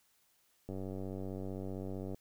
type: click train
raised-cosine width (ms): 2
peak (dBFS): -29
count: 140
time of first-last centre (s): 0.69-2.145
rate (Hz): 95.5
effects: white hiss -72 dBFS RMS until 2.2 s